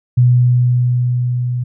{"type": "tone with level ramp", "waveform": "sine", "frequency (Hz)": 123.47, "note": "B2", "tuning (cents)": 0, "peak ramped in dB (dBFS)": [-6, -16], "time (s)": [0.17, 1.64], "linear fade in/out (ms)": 10, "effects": []}